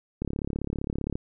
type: click train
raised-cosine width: 3 ms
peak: -17 dBFS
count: 34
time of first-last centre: 0.22-1.155 s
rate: 35.3 Hz
effects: none